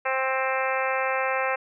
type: harmonic tone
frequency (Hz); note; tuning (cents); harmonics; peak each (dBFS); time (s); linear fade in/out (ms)
263.3; C4; +11; 2 / 3 / 4 / 5 / 6 / 7 / 8 / 9 / 10; -28 / -30 / -31 / -32 / -33 / -33 / -34 / -35 / -35; 0.05-1.56; 10
effects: none